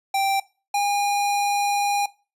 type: tone pair in turn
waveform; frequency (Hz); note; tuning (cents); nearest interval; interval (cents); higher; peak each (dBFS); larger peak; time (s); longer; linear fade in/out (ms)
square; 784 / 812.3; G5 / G#5; 0 / -39; minor second; 61; second; -20; neither; 0.14-0.4 / 0.74-2.06; second; 5
effects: noise-tail reverb RT60 0.3 s tail -19 dB re dry + resampled to 32000 Hz